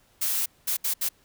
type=noise bursts at uneven times; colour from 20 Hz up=blue; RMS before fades=-26 dBFS; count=4; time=0.21-0.46 / 0.67-0.77 / 0.84-0.94 / 1.01-1.09 s; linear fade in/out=10 ms; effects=pink hiss -62 dBFS RMS until 1.24 s